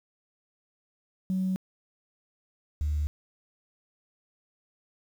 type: tone pair in turn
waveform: sine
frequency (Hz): 187.4 / 74.71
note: F#3 / D2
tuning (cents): +22 / +30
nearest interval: octave + major third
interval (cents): 1592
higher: first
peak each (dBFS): -24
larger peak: neither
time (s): 1.3-1.56 / 2.81-3.07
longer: neither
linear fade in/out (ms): 0
effects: tanh soft clip ceiling -21 dBFS + 9-bit